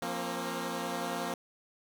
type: chord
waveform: 10% pulse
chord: F suspended fourth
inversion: none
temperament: equal with one note detuned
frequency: 174.61 / 233.1 / 267.3 Hz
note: F3 / Bb3 / C4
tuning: 0 / 0 / +37 cents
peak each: -30 / -29 / -30 dBFS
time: 0.02-1.34 s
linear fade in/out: 2 ms
effects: none